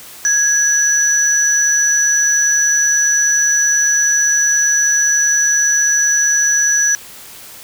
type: tone pair together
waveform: sine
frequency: 1661.2 / 5925 Hz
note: G#6 / F#8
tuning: 0 / +1 cents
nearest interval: octave + minor seventh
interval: 2201 cents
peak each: -16 / -12 dBFS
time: 0.25-6.95 s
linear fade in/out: 0 ms
effects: white hiss -36 dBFS RMS until 7.63 s